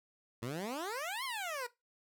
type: exponential two-way sweep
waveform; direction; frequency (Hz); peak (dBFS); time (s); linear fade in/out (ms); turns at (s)
15% pulse; up then down; 110 to 1108.7 to 465.8; -31; 0.42-1.67; 10; 1.24
effects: noise-tail reverb RT60 0.2 s tail -18 dB re dry